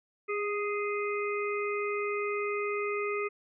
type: harmonic tone with a mistuned harmonic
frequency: 415.2 Hz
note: G#4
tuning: in tune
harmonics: 1 / 3 / 5 / 6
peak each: -31 / -36 / -38 / -39 dBFS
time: 0.28-3.29 s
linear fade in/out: 20 ms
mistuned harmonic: 1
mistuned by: -19 cents
effects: none